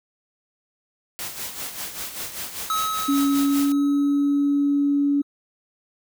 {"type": "noise with tremolo", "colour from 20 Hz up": "white", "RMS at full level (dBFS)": -30, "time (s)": [1.19, 3.72], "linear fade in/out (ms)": 0, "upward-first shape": "sine", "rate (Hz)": 5.1, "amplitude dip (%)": 60}
{"type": "tone with exponential decay", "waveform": "square", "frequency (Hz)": 1284, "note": "E6", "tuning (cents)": -46, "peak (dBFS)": -21, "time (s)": [2.7, 5.23], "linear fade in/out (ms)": 1, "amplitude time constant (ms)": 550}
{"type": "tone with pitch glide", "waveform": "sine", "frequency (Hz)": [280, 284.4], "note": ["C#4", "C#4"], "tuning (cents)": [18, 45], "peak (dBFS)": -17, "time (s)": [3.08, 5.22], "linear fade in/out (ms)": 10, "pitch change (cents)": 27, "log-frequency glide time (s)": [3.37, 3.84]}
{"effects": []}